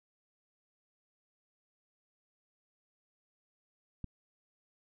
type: click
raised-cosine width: 5 ms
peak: -27 dBFS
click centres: 4.043 s
effects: none